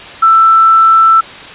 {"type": "tone", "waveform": "sine", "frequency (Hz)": 1328, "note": "E6", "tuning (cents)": 12, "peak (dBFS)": -3, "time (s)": [0.22, 1.21], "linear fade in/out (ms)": 10, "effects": ["white hiss -29 dBFS RMS until 1.54 s", "resampled to 8000 Hz"]}